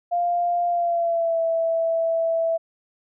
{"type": "tone with pitch glide", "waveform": "sine", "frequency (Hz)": [698.5, 659.3], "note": ["F5", "E5"], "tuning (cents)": [0, 0], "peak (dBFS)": -19, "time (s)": [0.11, 2.58], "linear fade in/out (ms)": 20, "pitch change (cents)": -100, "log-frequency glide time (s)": [0.68, 1.4], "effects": []}